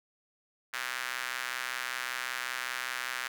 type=tone with high-pass filter; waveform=square; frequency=62.6 Hz; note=B1; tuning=24 cents sharp; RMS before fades=-36 dBFS; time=0.73-3.28 s; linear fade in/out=10 ms; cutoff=1600 Hz; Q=2; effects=none